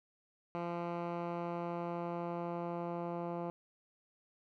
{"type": "tone with low-pass filter sweep", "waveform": "10% pulse", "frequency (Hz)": 172, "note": "F3", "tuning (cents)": -26, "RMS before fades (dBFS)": -39, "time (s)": [0.55, 3.5], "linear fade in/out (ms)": 0, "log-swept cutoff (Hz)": [1700, 930], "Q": 0.8, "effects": []}